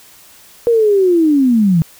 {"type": "linear sweep", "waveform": "sine", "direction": "down", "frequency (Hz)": [478.1, 155.9], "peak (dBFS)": -8, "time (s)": [0.67, 1.82], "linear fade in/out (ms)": 0, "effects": ["white hiss -43 dBFS RMS until 1.99 s"]}